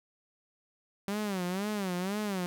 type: tone with vibrato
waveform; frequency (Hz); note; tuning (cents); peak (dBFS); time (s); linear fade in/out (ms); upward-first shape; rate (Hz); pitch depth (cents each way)
sawtooth; 194.1; G3; -17; -27; 1.08-2.46; 0; sine; 2; 160
effects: none